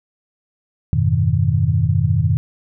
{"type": "chord", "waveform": "sine", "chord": "F half-diminished seventh", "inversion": "none", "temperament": "equal with one note detuned", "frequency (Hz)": [89.5, 103.83, 123.47, 155.56], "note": ["F2", "Ab2", "Cb3", "Eb3"], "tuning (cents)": [43, 0, 0, 0], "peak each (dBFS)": -19, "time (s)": [0.93, 2.37], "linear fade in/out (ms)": 0, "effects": []}